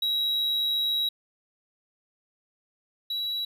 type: tone pair in turn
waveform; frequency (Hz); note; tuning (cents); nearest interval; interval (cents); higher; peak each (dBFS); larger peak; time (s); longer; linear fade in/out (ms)
triangle; 3862 / 3905; B7 / B7; -39 / -20; unison; 19; second; -22 / -26; first; 0.02-1.09 / 3.1-3.45; first; 5
effects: none